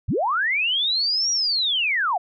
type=linear two-way sweep; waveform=sine; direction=up then down; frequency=51.91 to 5760 to 655 Hz; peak=-19 dBFS; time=0.08-2.18 s; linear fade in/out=10 ms; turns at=1.31 s; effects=none